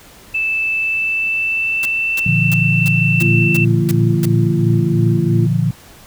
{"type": "tone with pitch glide", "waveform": "sine", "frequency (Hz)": [2637, 2675], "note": ["E7", "E7"], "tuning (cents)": [0, 25], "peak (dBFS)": -15, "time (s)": [0.34, 3.65], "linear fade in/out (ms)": 10, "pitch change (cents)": 25, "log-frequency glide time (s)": [0.71, 2.29]}
{"type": "noise bursts", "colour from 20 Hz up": "white", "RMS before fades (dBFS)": -25, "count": 8, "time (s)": [1.83, 4.254], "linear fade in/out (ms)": 0, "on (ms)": 23, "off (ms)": 320}
{"type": "chord", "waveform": "sine", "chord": "Bb major", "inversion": "none", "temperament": "equal with one note detuned", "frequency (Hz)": [116.54, 146.83, 171.71], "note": ["Bb2", "D3", "F3"], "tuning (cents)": [0, 0, -29], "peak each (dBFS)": -17, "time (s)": [2.26, 5.71], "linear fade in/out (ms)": 5}
{"type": "harmonic tone", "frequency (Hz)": 113.6, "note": "A#2", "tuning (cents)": -44, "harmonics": [1, 2, 3], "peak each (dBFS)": [-20, -23, -20], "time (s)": [3.2, 5.47], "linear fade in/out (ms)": 20}
{"effects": ["pink hiss -42 dBFS RMS until 6.06 s"]}